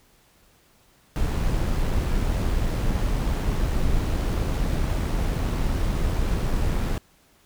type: noise with amplitude modulation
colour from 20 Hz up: brown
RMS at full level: -22 dBFS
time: 1.16-6.98 s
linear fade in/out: 0 ms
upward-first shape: sine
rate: 83.7 Hz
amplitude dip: 25%
effects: pink hiss -59 dBFS RMS until 7.45 s